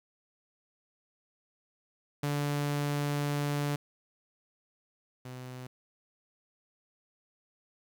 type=tone pair in turn; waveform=sawtooth; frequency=145 / 126.85 Hz; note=D3 / B2; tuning=-22 / +47 cents; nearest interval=major second; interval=231 cents; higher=first; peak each=-25 / -37 dBFS; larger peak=first; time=2.23-3.76 / 5.25-5.67 s; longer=first; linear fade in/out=5 ms; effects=11-bit